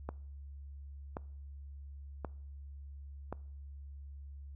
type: click train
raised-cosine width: 1 ms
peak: -24 dBFS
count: 4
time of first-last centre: 0.09-3.326 s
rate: 0.927 Hz
effects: noise-tail reverb RT60 0.6 s tail -23 dB re dry + added 70 Hz sine -45 dBFS peak until 4.55 s